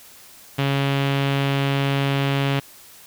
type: tone with low-pass filter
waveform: sawtooth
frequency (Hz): 138.59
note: C#3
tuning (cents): 0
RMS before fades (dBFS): -21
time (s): 0.58-2.6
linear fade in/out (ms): 10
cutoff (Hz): 3100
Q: 2.4
effects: white hiss -46 dBFS RMS until 3.06 s